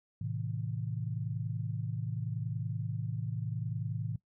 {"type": "chord", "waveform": "sine", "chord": "A minor", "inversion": "none", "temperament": "equal with one note detuned", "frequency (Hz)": [110, 130.81, 160.96], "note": ["A2", "C3", "E3"], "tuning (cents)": [0, 0, -41], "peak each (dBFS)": [-36, -38, -39], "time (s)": [0.21, 4.16], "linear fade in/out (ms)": 5, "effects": ["noise-tail reverb RT60 0.1 s tail -19 dB re dry"]}